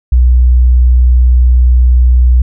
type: tone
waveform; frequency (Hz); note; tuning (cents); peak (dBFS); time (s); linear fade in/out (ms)
sine; 61.74; B1; 0; -3; 0.12-2.42; 5
effects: none